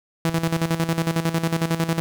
sawtooth tone with tremolo, 164.81 Hz, E3, in tune, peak -14 dBFS, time 0.25-2 s, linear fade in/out 0 ms, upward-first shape square, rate 11 Hz, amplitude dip 70%, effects none

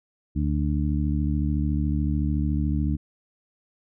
harmonic tone, 73.8 Hz, D2, 9 cents sharp, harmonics 1 / 2 / 3 / 4, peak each -24 / -27 / -29 / -30 dBFS, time 0.35-2.97 s, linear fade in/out 20 ms, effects none

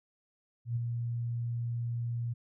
sine tone with ADSR envelope, 118.3 Hz, A#2, 26 cents sharp, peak -27 dBFS, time 0.65-2.34 s, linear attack 110 ms, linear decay 19 ms, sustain -4 dB, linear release 16 ms, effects none

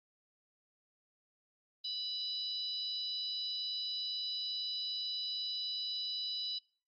harmonic tone, 987.8 Hz, B5, in tune, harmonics 3 / 4 / 5, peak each -45 / -37 / -42 dBFS, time 1.84-6.59 s, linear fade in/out 10 ms, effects noise-tail reverb RT60 0.4 s tail -23 dB re dry + Opus 32 kbps

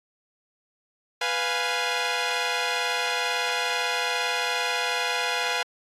10% pulse chord, F diminished, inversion second, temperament equal, 493.9 / 698.5 / 830.6 Hz, Cb5 / F5 / Ab5, 0 / 0 / 0 cents, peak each -20 dBFS, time 1.21-5.63 s, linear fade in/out 5 ms, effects low-pass 7000 Hz 12 dB/octave + AAC 64 kbps

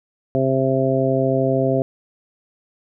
harmonic tone, 132.8 Hz, C3, 26 cents sharp, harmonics 1 / 2 / 3 / 4 / 5, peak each -22 / -22 / -22 / -22 / -22 dBFS, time 0.35-1.82 s, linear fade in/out 0 ms, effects none

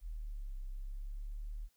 sine exponential two-way sweep, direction down then up, 41.17 to 32.7 to 38.5 Hz, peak -39 dBFS, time 0.01-1.69 s, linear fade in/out 50 ms, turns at 0.59 s, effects white hiss -75 dBFS RMS until 1.76 s

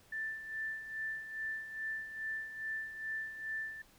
sine tone with tremolo, 1768 Hz, A6, 8 cents sharp, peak -35 dBFS, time 0.12-3.82 s, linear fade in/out 5 ms, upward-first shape sine, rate 2.4 Hz, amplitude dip 65%, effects pink hiss -64 dBFS RMS until 3.98 s

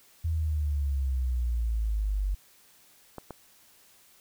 sine exponential sweep, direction down, 82.41 to 47.4 Hz, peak -25 dBFS, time 0.24-2.35 s, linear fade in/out 10 ms
clicks, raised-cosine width 1 ms, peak -24 dBFS, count 2, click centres 3.183 / 3.307 s
effects white hiss -59 dBFS RMS until 4.2 s

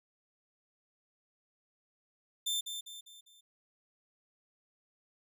sawtooth tone with echo, 3564 Hz, A7, 22 cents sharp, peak -28 dBFS, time 2.46-2.61 s, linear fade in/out 10 ms, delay 200 ms, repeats 4, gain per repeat -7 dB, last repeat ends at 3.41 s, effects none

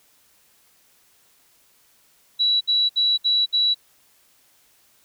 sine tone bursts, 3921 Hz, B7, 13 cents flat, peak -16 dBFS, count 5, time 2.39-3.746 s, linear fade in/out 20 ms, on 220 ms, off 64 ms, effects white hiss -59 dBFS RMS until 5.04 s

